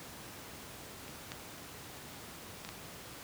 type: clicks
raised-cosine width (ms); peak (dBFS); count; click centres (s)
0.2; -30 / -22 / -25 / -24; 4; 1.081 / 1.319 / 2.649 / 2.69
effects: pink hiss -48 dBFS RMS until 3.23 s + high-pass 80 Hz 12 dB/octave